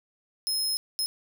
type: tone bursts at uneven times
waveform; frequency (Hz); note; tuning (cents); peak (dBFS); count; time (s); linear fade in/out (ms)
sawtooth; 5150; E8; -41; -23; 2; 0.47-0.77 / 0.99-1.06; 0
effects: 9-bit